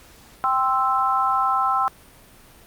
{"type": "chord", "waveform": "sine", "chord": "C major", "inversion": "second", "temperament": "equal", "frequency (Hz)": [784, 1046.5, 1318.5], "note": ["G5", "C6", "E6"], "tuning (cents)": [0, 0, 0], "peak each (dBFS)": [-23, -22, -21], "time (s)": [0.44, 1.88], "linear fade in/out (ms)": 0, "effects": ["pink hiss -49 dBFS RMS until 2.66 s", "Opus 48 kbps"]}